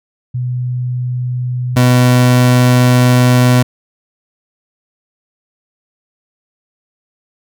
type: tone pair in turn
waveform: sine / 30% pulse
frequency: 124.6 / 124.6 Hz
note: B2 / B2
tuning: +16 / +16 cents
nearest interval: unison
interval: 0 cents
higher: neither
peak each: -15 / -4 dBFS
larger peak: second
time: 0.34-1.76 / 1.76-3.63 s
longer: second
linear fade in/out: 10 ms
effects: none